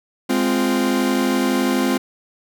40% pulse chord, F minor, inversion first, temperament equal with one note detuned, 207.7 / 259.8 / 349.2 Hz, Ab3 / C4 / F4, 0 / -12 / 0 cents, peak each -22 / -18 / -22 dBFS, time 0.29-1.98 s, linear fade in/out 10 ms, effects none

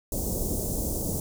pink band-stop noise, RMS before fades -29 dBFS, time 0.12-1.2 s, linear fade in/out 2 ms, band 600 to 6800 Hz, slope 24 dB/octave, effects none

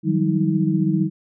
sine tone cluster, 153.5 / 179.8 / 195 / 317.7 Hz, D#3 / F#3 / G3 / D#4, -23 / -49 / -9 / +36 cents, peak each -22 dBFS, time 0.03-1.1 s, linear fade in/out 50 ms, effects none

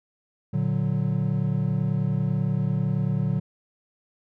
triangle chord, Bb augmented, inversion none, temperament equal, 116.54 / 146.83 / 185 Hz, Bb2 / D3 / F#3, 0 / 0 / 0 cents, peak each -25 / -23 / -25 dBFS, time 0.53-3.4 s, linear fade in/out 10 ms, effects none

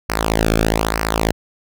sawtooth tone with flanger, 54.7 Hz, A1, 9 cents flat, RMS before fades -18 dBFS, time 0.09-1.32 s, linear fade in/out 10 ms, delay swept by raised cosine 0.28 to 1.04 ms, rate 1.1 Hz, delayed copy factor -0.8, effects none

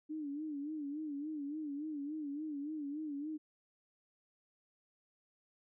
sine tone with vibrato, 296.5 Hz, D4, 17 cents sharp, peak -38 dBFS, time 0.09-3.38 s, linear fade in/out 20 ms, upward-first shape sine, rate 3.5 Hz, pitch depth 100 cents each way, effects none

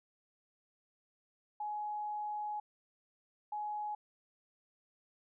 sine tone bursts at uneven times, 840 Hz, G#5, 19 cents sharp, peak -36 dBFS, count 2, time 1.6-2.6 / 3.52-3.95 s, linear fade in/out 5 ms, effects none

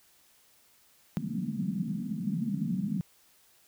pink band-pass noise, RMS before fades -32 dBFS, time 1.17-3.01 s, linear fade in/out 0 ms, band 160 to 230 Hz, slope 48 dB/octave, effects white hiss -63 dBFS RMS until 3.67 s

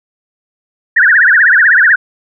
sine tone with vibrato, 1661.2 Hz, G#6, in tune, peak -4 dBFS, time 0.96-1.96 s, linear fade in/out 10 ms, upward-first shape triangle, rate 16 Hz, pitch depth 270 cents each way, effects none

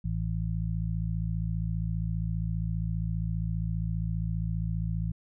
harmonic tone, 55 Hz, A1, in tune, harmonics 1 / 2 / 3, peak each -32 / -32 / -32 dBFS, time 0.04-5.12 s, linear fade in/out 10 ms, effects none

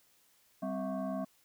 sine tone with frequency modulation, 194.5 Hz, G3, 13 cents flat, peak -33 dBFS, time 0.62-1.25 s, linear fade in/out 10 ms, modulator 455 Hz, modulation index 1.4, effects white hiss -68 dBFS RMS until 1.44 s

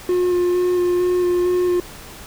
triangle tone with vibrato, 357.3 Hz, F4, 40 cents sharp, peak -13 dBFS, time 0.09-1.8 s, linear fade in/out 2 ms, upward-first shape square, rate 2.2 Hz, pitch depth 11 cents each way, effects pink hiss -38 dBFS RMS until 2.26 s

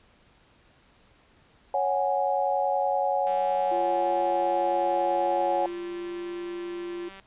sine chord, C# suspended fourth, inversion none, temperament equal, 554.4 / 740 / 830.6 Hz, C#5 / F#5 / G#5, 0 / 0 / 0 cents, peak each -27 dBFS, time 1.74-5.66 s, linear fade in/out 2 ms
click train, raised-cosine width 0.3 ms, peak -30 dBFS, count 763, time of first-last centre 3.27-7.198 s, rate 194 Hz
triangle tone, 347.3 Hz, F4, 10 cents flat, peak -30 dBFS, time 3.71-7.09 s, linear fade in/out 10 ms
effects pink hiss -60 dBFS RMS until 7.26 s + resampled to 8000 Hz

